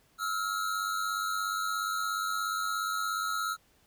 square tone pair together, 1299.9 / 1396.9 Hz, E6 / F6, -25 / 0 cents, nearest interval minor second, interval 125 cents, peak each -33 / -34 dBFS, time 0.18-3.57 s, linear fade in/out 50 ms, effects pink hiss -66 dBFS RMS until 3.86 s

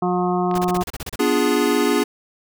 harmonic tone, 179.7 Hz, F3, 50 cents sharp, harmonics 1 / 2 / 4 / 5 / 6 / 7, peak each -22 / -22 / -23 / -32 / -28 / -32 dBFS, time 0.02-0.83 s, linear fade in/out 5 ms
clicks, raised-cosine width 0.3 ms, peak -19 / -20 dBFS, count 2, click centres 0.513 / 0.542 s
pink noise bursts, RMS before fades -29 dBFS, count 10, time 0.55-1.159 s, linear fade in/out 5 ms, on 33 ms, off 31 ms
square chord, B diminished seventh, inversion none, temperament equal, 246.9 / 293.7 / 349.2 / 415.3 Hz, B3 / D4 / F4 / Ab4, 0 / 0 / 0 / 0 cents, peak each -23 / -22 / -24 / -21 dBFS, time 1.19-2.04 s, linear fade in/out 10 ms
effects none

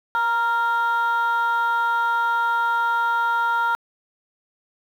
sine tone pair together, 935.5 / 1390 Hz, A#5 / F6, +6 / -9 cents, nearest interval perfect fifth, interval 685 cents, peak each -19 dBFS, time 0.15-3.75 s, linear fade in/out 0 ms, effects tanh soft clip ceiling -15 dBFS + 8-bit

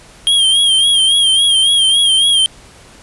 square tone with vibrato, 3217 Hz, G7, 44 cents sharp, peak -9 dBFS, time 0.27-2.46 s, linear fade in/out 0 ms, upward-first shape sine, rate 3.6 Hz, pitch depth 61 cents each way, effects pink hiss -41 dBFS RMS until 3.02 s + resampled to 24000 Hz

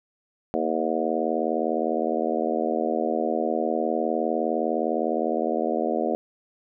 harmonic tone with a mistuned harmonic, 79.7 Hz, D#2, 42 cents sharp, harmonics 3 / 4 / 5 / 6 / 7 / 8 / 9, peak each -30 / -30 / -30 / -30 / -30 / -30 / -30 dBFS, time 0.54-6.15 s, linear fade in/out 0 ms, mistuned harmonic 3, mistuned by -39 cents, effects none

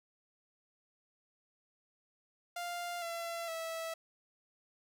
sawtooth tone with pitch steps, 698.5 / 675.9 / 654 Hz, F5 / E5 / E5, 0 / +43 / -14 cents, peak -34 dBFS, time 2.56-3.94 s, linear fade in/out 5 ms, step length 460 ms, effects none

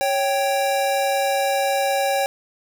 square tone pair together, 554 / 783.5 Hz, C#5 / G5, -1 / -1 cents, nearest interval tritone, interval 600 cents, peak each -22 dBFS, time 0.01-2.26 s, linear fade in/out 0 ms, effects none

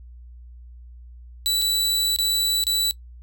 sawtooth tone with dropouts, 3951 Hz, B7, in tune, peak -16 dBFS, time 1.46-2.91 s, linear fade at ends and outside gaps 0 ms, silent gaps 1.616-1.62 / 2.162-2.187 / 2.638-2.668 s, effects noise-tail reverb RT60 0.1 s tail -20 dB re dry + added 60 Hz sine -40 dBFS peak until 3.22 s

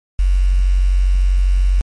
sine tone with quantisation, 46.25 Hz, F#1, in tune, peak -10 dBFS, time 0.19-1.81 s, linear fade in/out 0 ms, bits 6, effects MP3 48 kbps

